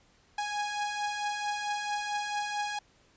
sawtooth beating tone pair, 825 / 829.5 Hz, G#5 / G#5, -12 / -2 cents, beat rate 4.5 Hz, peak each -34 / -28 dBFS, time 0.38-2.79 s, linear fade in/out 5 ms, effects pink hiss -64 dBFS RMS until 3.16 s + resampled to 16000 Hz

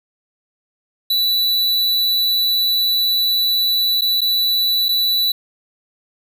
square tone with dropouts, 3958 Hz, B7, 3 cents sharp, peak -15 dBFS, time 1.1-5.32 s, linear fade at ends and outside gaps 5 ms, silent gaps 4.011-4.018 / 4.208-4.215 / 4.885-4.889 s, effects none

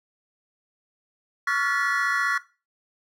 triangle tone cluster, 1120 / 1381 / 1436 / 1739 / 1949 Hz, C#6 / F6 / F6 / A6 / B6, +18 / -20 / +48 / -21 / -23 cents, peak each -26 dBFS, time 1.47-2.38 s, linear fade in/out 5 ms, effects noise-tail reverb RT60 0.3 s tail -17 dB re dry

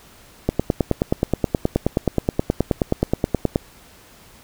click train, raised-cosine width 2 ms, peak -3 dBFS, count 30, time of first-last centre 0.49-3.559 s, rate 9.45 Hz, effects pink hiss -48 dBFS RMS until 4.43 s

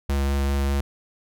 square tone with vibrato, 69.4 Hz, C#2, 3 cents sharp, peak -21 dBFS, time 0.09-0.81 s, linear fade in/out 5 ms, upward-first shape triangle, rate 5 Hz, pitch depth 14 cents each way, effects none

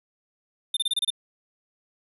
square tone bursts, 3599 Hz, A7, 38 cents sharp, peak -22 dBFS, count 7, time 0.74-1.104 s, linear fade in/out 5 ms, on 28 ms, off 28 ms, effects resampled to 32000 Hz

